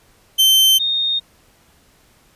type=tone pair in turn; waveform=40% pulse / sine; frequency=3100 / 3687 Hz; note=G7 / A#7; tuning=-20 / -20 cents; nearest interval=minor third; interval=300 cents; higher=second; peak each=-9 / -16 dBFS; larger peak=first; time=0.38-0.79 / 0.79-1.2 s; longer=neither; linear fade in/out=20 ms; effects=pink hiss -54 dBFS RMS until 2.35 s + resampled to 32000 Hz